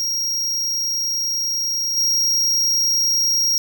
square tone with level steps, 5610 Hz, F8, 7 cents sharp, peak -20 / -16 dBFS, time 0-3.58 s, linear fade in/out 0 ms, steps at 1.96 s, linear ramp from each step 20 ms, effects none

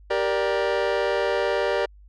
sawtooth chord, G minor, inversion none, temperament just, 392 / 470.4 / 588 Hz, G4 / Bb4 / D5, 0 / +16 / +2 cents, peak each -22 / -21 / -20 dBFS, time 0.1-1.86 s, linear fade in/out 10 ms, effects added 50 Hz sine -46 dBFS peak until 2.08 s + low-pass 3000 Hz 12 dB/octave

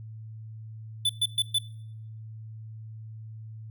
square tone bursts, 3493 Hz, A7, 13 cents flat, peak -22 dBFS, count 4, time 1.05-1.586 s, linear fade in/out 5 ms, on 44 ms, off 120 ms, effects noise-tail reverb RT60 0.7 s tail -20 dB re dry + added 110 Hz sine -39 dBFS peak until 3.7 s

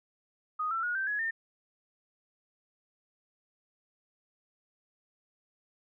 sine tone with pitch steps, 1244.5 / 1341.5 / 1446.2 / 1558.9 / 1680.5 / 1811.6 Hz, D#6 / E6 / F#6 / G6 / G#6 / A#6, 0 / +30 / -40 / -10 / +20 / -50 cents, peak -29 dBFS, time 0.59-1.31 s, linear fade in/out 10 ms, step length 120 ms, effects none

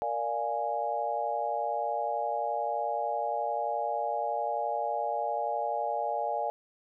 sine chord, Bb dominant seventh, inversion none, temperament equal, 466.2 / 587.3 / 698.5 / 830.6 Hz, Bb4 / D5 / F5 / Ab5, 0 / 0 / 0 / 0 cents, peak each -38 / -34 / -33 / -32 dBFS, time 0.02-6.5 s, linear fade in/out 0 ms, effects none

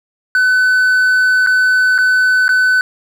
triangle tone with dropouts, 1507 Hz, F#6, 31 cents sharp, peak -7 dBFS, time 0.35-2.81 s, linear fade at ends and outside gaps 1 ms, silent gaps 1.464-1.471 / 1.98-1.986 / 2.481-2.491 s, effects none

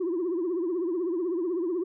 sine tone with vibrato, 349.2 Hz, F4, in tune, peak -24 dBFS, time 0-1.84 s, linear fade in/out 10 ms, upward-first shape triangle, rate 16 Hz, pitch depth 160 cents each way, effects tanh soft clip ceiling -23 dBFS

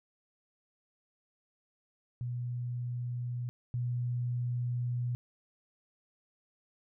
sine tone pair in turn, 122.1 / 122.1 Hz, B2 / B2, -19 / -19 cents, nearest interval unison, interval 0 cents, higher neither, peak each -33 / -30 dBFS, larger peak second, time 2.21-3.49 / 3.74-5.15 s, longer second, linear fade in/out 0 ms, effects none

